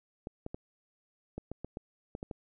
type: clicks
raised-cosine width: 2 ms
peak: -25 dBFS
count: 10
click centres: 0.271 / 0.464 / 0.545 / 1.38 / 1.516 / 1.646 / 1.771 / 2.151 / 2.229 / 2.312 s
effects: none